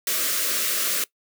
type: band-stop noise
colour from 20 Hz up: white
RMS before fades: -24 dBFS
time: 0.07-1.04 s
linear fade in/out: 2 ms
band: 650 to 1100 Hz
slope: 96 dB/octave
effects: noise-tail reverb RT60 0.1 s tail -20 dB re dry + high-pass 300 Hz 12 dB/octave